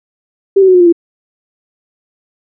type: tone with pitch steps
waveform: sine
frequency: 392 / 380.8 / 370 / 359.5 / 349.2 / 339.3 Hz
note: G4 / F#4 / F#4 / F#4 / F4 / F4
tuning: 0 / +50 / 0 / -50 / 0 / -50 cents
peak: -3 dBFS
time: 0.56-0.926 s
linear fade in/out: 10 ms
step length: 61 ms
effects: none